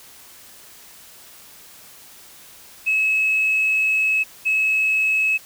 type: tone pair in turn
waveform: sine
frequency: 2580 / 2580 Hz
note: E7 / E7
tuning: -38 / -38 cents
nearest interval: unison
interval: 0 cents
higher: neither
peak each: -15 dBFS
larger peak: neither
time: 2.86-4.24 / 4.45-5.38 s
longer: first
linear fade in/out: 20 ms
effects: tanh soft clip ceiling -12 dBFS + white hiss -45 dBFS RMS until 5.45 s